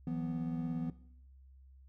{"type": "chord", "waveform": "triangle", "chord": "E suspended second", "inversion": "none", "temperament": "equal with one note detuned", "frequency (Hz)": [164.81, 181.92, 246.9], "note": ["E3", "F#3", "B3"], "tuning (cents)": [0, -29, 0], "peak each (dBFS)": [-36, -40, -35], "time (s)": [0.07, 0.9], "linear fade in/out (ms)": 2, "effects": ["noise-tail reverb RT60 0.7 s tail -17 dB re dry", "added 66 Hz sine -55 dBFS peak until 1.88 s"]}